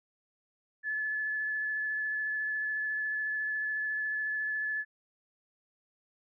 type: tone with vibrato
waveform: sine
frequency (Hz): 1724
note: A6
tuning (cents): -36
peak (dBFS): -30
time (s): 0.83-4.85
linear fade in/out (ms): 50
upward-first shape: triangle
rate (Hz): 14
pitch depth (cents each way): 14
effects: none